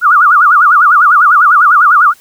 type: tone with vibrato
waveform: sine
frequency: 1300 Hz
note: E6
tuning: 24 cents flat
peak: -3 dBFS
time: 0.01-2.14 s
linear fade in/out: 50 ms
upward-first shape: sine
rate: 10 Hz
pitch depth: 220 cents each way
effects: white hiss -44 dBFS RMS until 2.2 s